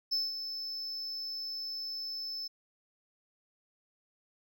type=tone with ADSR envelope; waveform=triangle; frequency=5260 Hz; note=E8; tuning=5 cents flat; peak=-26 dBFS; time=0.11-2.48 s; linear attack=18 ms; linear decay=190 ms; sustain=-9 dB; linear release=12 ms; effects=none